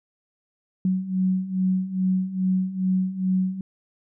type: beating tone pair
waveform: sine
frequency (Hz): 185 / 187.4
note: F#3 / F#3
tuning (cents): 0 / +22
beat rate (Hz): 2.4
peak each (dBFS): -26 / -22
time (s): 0.85-3.61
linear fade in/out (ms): 2
effects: none